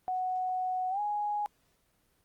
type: tone with pitch glide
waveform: sine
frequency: 740 to 830.6 Hz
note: F#5 to G#5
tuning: 0 to 0 cents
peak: -29 dBFS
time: 0.08-1.46 s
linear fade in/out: 0 ms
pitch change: +200 cents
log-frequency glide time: 0.9-1 s
effects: pink hiss -71 dBFS RMS until 2.24 s + Opus 24 kbps